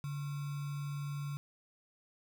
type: tone with sample-and-hold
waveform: sine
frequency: 143.5 Hz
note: D3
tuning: 40 cents flat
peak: -36 dBFS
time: 0.04-1.37 s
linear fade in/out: 0 ms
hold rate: 1225 Hz
effects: none